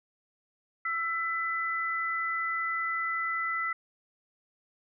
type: tone pair together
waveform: sine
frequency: 1334.8 / 2000 Hz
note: E6 / B6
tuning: +21 / +21 cents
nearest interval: perfect fifth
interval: 700 cents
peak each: -31 / -31 dBFS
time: 0.85-3.73 s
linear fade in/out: 5 ms
effects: none